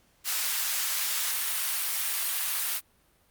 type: high-pass noise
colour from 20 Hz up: white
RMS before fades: -29 dBFS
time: 0.24-2.81 s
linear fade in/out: 50 ms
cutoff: 1100 Hz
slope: 12 dB/octave
effects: pink hiss -65 dBFS RMS until 3.3 s + Opus 48 kbps